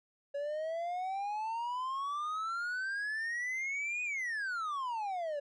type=exponential two-way sweep; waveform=triangle; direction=up then down; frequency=561 to 2498 to 561 Hz; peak=-32 dBFS; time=0.34-5.4 s; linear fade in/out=10 ms; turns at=4.03 s; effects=resampled to 22050 Hz